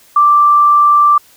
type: tone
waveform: sine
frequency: 1174.7 Hz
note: D6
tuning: in tune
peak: -5 dBFS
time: 0.16-1.18 s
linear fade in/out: 5 ms
effects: white hiss -46 dBFS RMS until 1.36 s